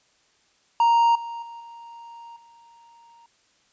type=tone with level steps; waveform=triangle; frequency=932.3 Hz; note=A#5; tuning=in tune; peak=-13 / -29 / -35 / -38 / -48 dBFS; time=0.8-3.26 s; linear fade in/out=2 ms; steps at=1.15 / 1.42 / 1.6 / 2.36 s; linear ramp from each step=5 ms; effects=white hiss -63 dBFS RMS until 3.72 s + resampled to 16000 Hz